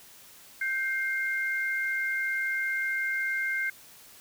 sine tone pair together, 1564 / 2119 Hz, G6 / C7, -4 / +21 cents, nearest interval perfect fourth, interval 525 cents, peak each -29 / -30 dBFS, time 0.61-3.7 s, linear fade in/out 5 ms, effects white hiss -52 dBFS RMS until 4.2 s

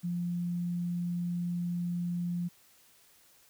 sine tone, 174.61 Hz, F3, in tune, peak -30 dBFS, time 0.03-2.49 s, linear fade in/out 20 ms, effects white hiss -62 dBFS RMS until 3.49 s

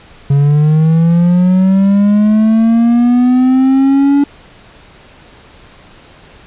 triangle linear sweep, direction up, 138.59 to 285.4 Hz, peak -4 dBFS, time 0.3-4.24 s, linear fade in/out 5 ms, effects pink hiss -40 dBFS RMS until 6.46 s + resampled to 8000 Hz

